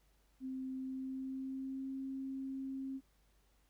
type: tone with pitch glide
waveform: sine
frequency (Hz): 261.6 to 267.6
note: C4 to C4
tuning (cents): 0 to +39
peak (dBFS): -39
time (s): 0.4-3.01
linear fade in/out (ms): 50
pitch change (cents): +39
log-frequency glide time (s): 0.74-1.93
effects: added 50 Hz sine -70 dBFS peak until 3.69 s + pink hiss -75 dBFS RMS until 3.69 s